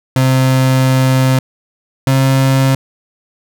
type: tone pair in turn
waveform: 35% pulse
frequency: 130.81 / 133.79 Hz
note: C3 / C3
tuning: 0 / +39 cents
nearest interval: unison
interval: 39 cents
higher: second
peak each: -7 dBFS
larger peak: neither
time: 0.16-1.39 / 2.07-2.75 s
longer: first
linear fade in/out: 2 ms
effects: none